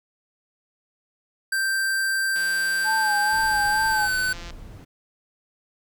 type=tone with pitch glide; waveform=square; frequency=1568 to 1512.8 Hz; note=G6 to F#6; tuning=0 to +38 cents; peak=-22 dBFS; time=1.52-4.33 s; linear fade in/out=5 ms; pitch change=-62 cents; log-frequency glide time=3.85-4.15 s
type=click train; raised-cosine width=0.2 ms; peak=-23 dBFS; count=370; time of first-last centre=2.36-4.505 s; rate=172 Hz
type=tone with vibrato; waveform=sine; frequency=853 Hz; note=G#5; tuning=46 cents sharp; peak=-22 dBFS; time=2.84-4.09 s; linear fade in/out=50 ms; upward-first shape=sine; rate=2.2 Hz; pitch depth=59 cents each way
type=noise; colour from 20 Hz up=brown; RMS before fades=-40 dBFS; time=3.32-4.85 s; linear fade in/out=10 ms
effects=none